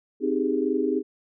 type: chord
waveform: sine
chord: Ab major seventh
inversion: first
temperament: equal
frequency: 261.6 / 311.1 / 392 / 415.3 Hz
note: C4 / Eb4 / G4 / Ab4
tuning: 0 / 0 / 0 / 0 cents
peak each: -27 dBFS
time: 0.2-1.03 s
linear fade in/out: 50 ms
effects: none